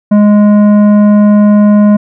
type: tone with tanh clipping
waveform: sine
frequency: 207.7 Hz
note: G#3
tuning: in tune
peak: -4 dBFS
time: 0.11-1.97 s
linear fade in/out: 10 ms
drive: 11 dB
effects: none